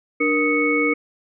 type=tone cluster; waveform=sine; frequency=295.7 / 470.9 / 1256 / 2212 Hz; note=D4 / A#4 / D#6 / C#7; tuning=+12 / +18 / +16 / -4 cents; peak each=-21 / -22 / -28 / -20 dBFS; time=0.2-0.94 s; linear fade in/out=10 ms; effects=none